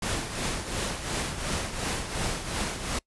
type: noise with tremolo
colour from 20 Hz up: pink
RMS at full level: -28 dBFS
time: 0.02-2.99 s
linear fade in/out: 5 ms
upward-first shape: triangle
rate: 2.8 Hz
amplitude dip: 65%
effects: noise-tail reverb RT60 0.1 s tail -25 dB re dry + resampled to 24000 Hz